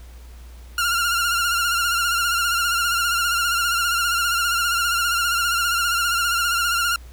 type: tone with vibrato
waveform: sawtooth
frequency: 1396.9 Hz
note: F6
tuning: in tune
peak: -15 dBFS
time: 0.78-6.96 s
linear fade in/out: 2 ms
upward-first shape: sine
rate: 15 Hz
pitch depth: 52 cents each way
effects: added 60 Hz sine -38 dBFS peak until 7.12 s + pink hiss -51 dBFS RMS until 7.12 s